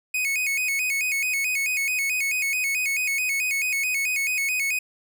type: tone with vibrato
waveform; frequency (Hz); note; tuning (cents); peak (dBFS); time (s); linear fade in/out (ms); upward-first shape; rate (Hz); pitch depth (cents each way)
45% pulse; 2349; D7; 0; -22; 0.14-4.79; 5; square; 4.6; 110
effects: none